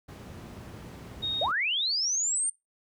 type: noise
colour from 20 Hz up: brown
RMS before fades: -38 dBFS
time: 0.08-1.52 s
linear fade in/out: 10 ms
type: tone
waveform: sine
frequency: 3729 Hz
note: A#7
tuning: in tune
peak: -27 dBFS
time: 1.22-1.47 s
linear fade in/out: 20 ms
type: linear sweep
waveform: sine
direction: up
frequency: 520 to 9000 Hz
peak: -25 dBFS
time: 1.41-2.5 s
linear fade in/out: 5 ms
effects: noise-tail reverb RT60 0.2 s tail -23 dB re dry + high-pass 100 Hz 12 dB/octave